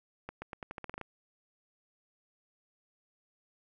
accelerating click train, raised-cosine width 0.5 ms, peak -25 dBFS, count 11, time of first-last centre 0.29-1.013 s, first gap 130 ms, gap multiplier 0.86, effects none

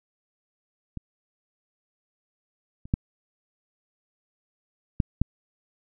clicks, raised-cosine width 5 ms, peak -21 / -29 / -9 / -8 / -8 dBFS, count 5, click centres 0.973 / 2.855 / 2.939 / 5.002 / 5.216 s, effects none

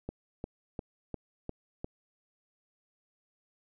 click train, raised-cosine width 2 ms, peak -23 dBFS, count 6, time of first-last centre 0.09-1.844 s, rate 2.85 Hz, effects none

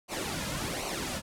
pink noise with flanger, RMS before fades -34 dBFS, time 0.08-1.22 s, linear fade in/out 50 ms, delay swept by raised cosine 0.57 to 2.67 ms, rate 1.3 Hz, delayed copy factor -0.7, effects low-pass 11000 Hz 12 dB/octave

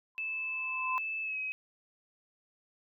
sine tone with exponential growth, 1025 Hz, C6, 36 cents flat, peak -28 dBFS, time 0.15-0.98 s, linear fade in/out 0 ms, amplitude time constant 180 ms
sine tone with pitch glide, 2625 to 2540 Hz, E7 to D#7, -8 to +35 cents, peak -33 dBFS, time 0.18-1.52 s, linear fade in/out 0 ms, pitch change -57 cents, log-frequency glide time 1.22-1.38 s
effects none

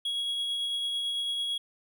triangle tone with tremolo, 3322 Hz, G#7, in tune, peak -26 dBFS, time 0.05-1.58 s, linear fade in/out 5 ms, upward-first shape triangle, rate 9 Hz, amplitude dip 25%, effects none

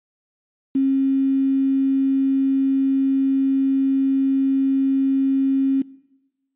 sine tone with quantisation, 270 Hz, C#4, 45 cents flat, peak -15 dBFS, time 0.75-5.82 s, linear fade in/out 5 ms, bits 7, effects noise-tail reverb RT60 1.0 s tail -22 dB re dry + resampled to 8000 Hz

